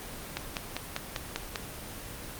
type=click train; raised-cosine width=0.2 ms; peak=-13 dBFS; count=7; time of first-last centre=0.37-1.558 s; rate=5.05 Hz; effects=pink hiss -41 dBFS RMS until 2.39 s + Opus 24 kbps